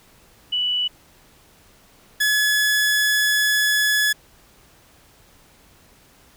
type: tone pair in turn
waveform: sine / sawtooth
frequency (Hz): 2960 / 1702.5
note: F#7 / G#6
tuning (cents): 0 / +42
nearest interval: minor seventh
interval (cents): 958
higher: first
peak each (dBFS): -19 / -13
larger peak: second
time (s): 0.52-0.88 / 2.2-4.13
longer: second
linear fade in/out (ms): 10
effects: pink hiss -53 dBFS RMS until 6.36 s